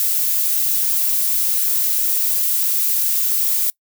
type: noise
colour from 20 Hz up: violet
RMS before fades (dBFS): -18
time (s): 0-3.7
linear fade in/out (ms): 0
effects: noise-tail reverb RT60 0.1 s tail -25 dB re dry